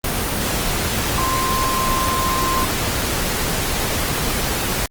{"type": "tone in noise", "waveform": "sine", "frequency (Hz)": 1046.5, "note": "C6", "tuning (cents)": 0, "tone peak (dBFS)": -20, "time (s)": [1.18, 2.65], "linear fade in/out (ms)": 2, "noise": "pink", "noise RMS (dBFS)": -21, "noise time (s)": [0.04, 4.86], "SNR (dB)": -2, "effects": ["Opus 24 kbps"]}